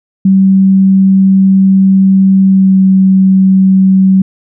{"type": "tone with pitch glide", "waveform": "sine", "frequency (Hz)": [192.1, 190.33], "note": ["G3", "F#3"], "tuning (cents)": [-35, 49], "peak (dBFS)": -3, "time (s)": [0.25, 4.22], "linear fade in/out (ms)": 5, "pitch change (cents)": -16, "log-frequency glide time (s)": [2.46, 2.77], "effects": []}